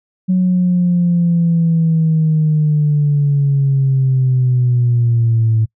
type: linear sweep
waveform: sine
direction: down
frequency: 185 to 110 Hz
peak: -9 dBFS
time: 0.28-5.66 s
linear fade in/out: 20 ms
effects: noise-tail reverb RT60 0.1 s tail -26 dB re dry + tanh soft clip ceiling -6 dBFS